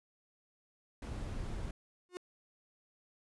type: noise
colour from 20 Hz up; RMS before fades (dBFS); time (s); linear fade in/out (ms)
brown; -40; 1.02-1.71; 2
type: tone with exponential growth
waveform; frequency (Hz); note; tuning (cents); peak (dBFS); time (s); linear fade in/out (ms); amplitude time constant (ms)
45% pulse; 360; F#4; -47; -36; 2.09-2.17; 0; 17
effects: resampled to 24000 Hz